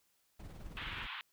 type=noise with tremolo; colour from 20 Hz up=brown; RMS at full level=-45 dBFS; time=0.39-1.07 s; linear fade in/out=10 ms; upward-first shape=triangle; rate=19 Hz; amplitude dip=60%
type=band-pass noise; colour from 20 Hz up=white; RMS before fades=-44 dBFS; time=0.77-1.21 s; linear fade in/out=0 ms; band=900 to 3400 Hz; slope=48 dB/octave
effects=white hiss -75 dBFS RMS until 1.32 s